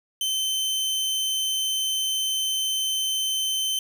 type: tone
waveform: sawtooth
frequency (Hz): 3082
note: G7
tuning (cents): -30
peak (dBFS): -20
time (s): 0.21-3.79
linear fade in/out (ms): 2
effects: none